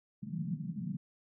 pink band-pass noise, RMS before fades -38 dBFS, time 0.22-0.97 s, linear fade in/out 10 ms, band 150 to 200 Hz, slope 48 dB/octave, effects none

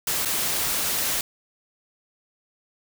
white noise with dropouts, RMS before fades -25 dBFS, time 0.07-1.21 s, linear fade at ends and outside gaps 2 ms, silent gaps 0.25-0.256 s, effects none

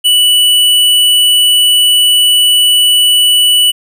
square tone, 2960 Hz, F#7, in tune, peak -6 dBFS, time 0.04-3.72 s, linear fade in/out 20 ms, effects none

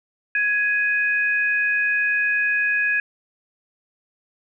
sine tone pair together, 1669.2 / 2501 Hz, G#6 / D#7, +8 / +8 cents, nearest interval perfect fifth, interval 700 cents, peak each -19 / -23 dBFS, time 0.35-3 s, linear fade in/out 2 ms, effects none

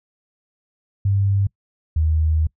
sine tone pair in turn, 99 / 78.58 Hz, G2 / D#2, +18 / +18 cents, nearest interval major third, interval 400 cents, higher first, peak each -15 dBFS, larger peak neither, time 1.05-1.47 / 1.96-2.47 s, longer second, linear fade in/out 5 ms, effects noise-tail reverb RT60 0.1 s tail -24 dB re dry

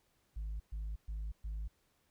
sine tone bursts, 52.8 Hz, G#1, 29 cents sharp, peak -35 dBFS, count 4, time 0.36-1.68 s, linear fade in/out 10 ms, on 240 ms, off 120 ms, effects tanh soft clip ceiling -36 dBFS + pink hiss -75 dBFS RMS until 2.1 s

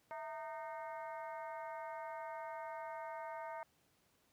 harmonic tone with a mistuned harmonic, 307.2 Hz, D#4, 22 cents flat, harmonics 2 / 3 / 4 / 5 / 6 / 7, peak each -47 / -46 / -54 / -56 / -59 / -59 dBFS, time 0.11-3.63 s, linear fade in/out 0 ms, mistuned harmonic 2, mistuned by +110 cents, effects pink hiss -74 dBFS RMS until 4.32 s + high-pass 80 Hz 12 dB/octave

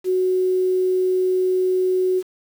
sine tone with quantisation, 370 Hz, F#4, in tune, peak -16 dBFS, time 0.04-2.23 s, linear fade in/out 50 ms, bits 7, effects none

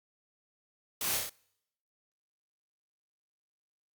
white noise with echo, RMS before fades -34 dBFS, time 1.01-1.17 s, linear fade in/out 2 ms, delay 31 ms, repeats 4, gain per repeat -2 dB, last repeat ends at 1.294 s, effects noise-tail reverb RT60 0.8 s tail -26 dB re dry + Opus 48 kbps

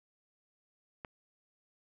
click, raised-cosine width 0.5 ms, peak -27 dBFS, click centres 1.048 s, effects none

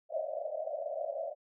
white band-pass noise, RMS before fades -37 dBFS, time 0.09-1.35 s, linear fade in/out 50 ms, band 560 to 670 Hz, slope 96 dB/octave, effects none

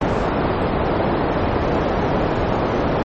white low-pass noise, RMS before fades -19 dBFS, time 0.01-3.03 s, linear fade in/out 5 ms, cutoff 670 Hz, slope 12 dB/octave, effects MP3 32 kbps

